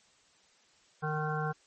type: harmonic tone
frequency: 153.5 Hz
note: D#3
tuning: 23 cents flat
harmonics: 1 / 3 / 5 / 7 / 9 / 10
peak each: -33 / -38 / -37 / -40 / -39 / -41 dBFS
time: 1.02-1.53 s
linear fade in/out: 20 ms
effects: white hiss -65 dBFS RMS until 1.66 s + MP3 32 kbps